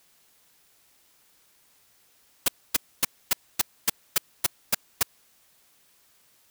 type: noise bursts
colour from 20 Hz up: white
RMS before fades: -20 dBFS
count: 10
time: 2.46-5.03 s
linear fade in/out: 5 ms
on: 23 ms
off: 260 ms
effects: white hiss -62 dBFS RMS until 6.5 s